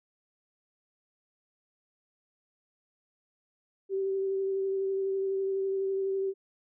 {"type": "tone with vibrato", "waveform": "sine", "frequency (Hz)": 387.3, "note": "G4", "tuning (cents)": -21, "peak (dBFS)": -27, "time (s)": [3.89, 6.34], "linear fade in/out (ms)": 50, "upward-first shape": "triangle", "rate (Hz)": 12, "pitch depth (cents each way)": 18, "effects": []}